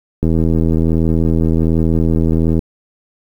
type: click train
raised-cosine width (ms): 3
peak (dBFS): -3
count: 193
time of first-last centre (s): 0.23-2.592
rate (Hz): 81.3
effects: 7-bit